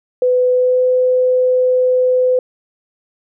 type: tone with pitch glide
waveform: sine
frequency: 501 to 506.2 Hz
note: B4 to B4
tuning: +25 to +43 cents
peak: -10 dBFS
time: 0.22-2.39 s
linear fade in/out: 2 ms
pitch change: +18 cents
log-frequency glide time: 0.51-0.83 s
effects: none